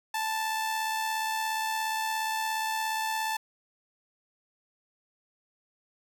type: tone with amplitude modulation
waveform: sawtooth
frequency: 880 Hz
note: A5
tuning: in tune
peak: -23 dBFS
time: 0.14-3.37 s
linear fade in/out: 5 ms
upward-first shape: sine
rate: 77.1 Hz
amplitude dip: 35%
effects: none